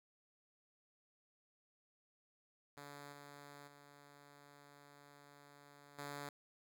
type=tone with level steps; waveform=5% pulse; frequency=143.6 Hz; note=D3; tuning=39 cents flat; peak=-40 / -43 / -49 / -34 dBFS; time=2.77-6.29 s; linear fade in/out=2 ms; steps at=3.12 / 3.67 / 5.98 s; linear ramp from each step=10 ms; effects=none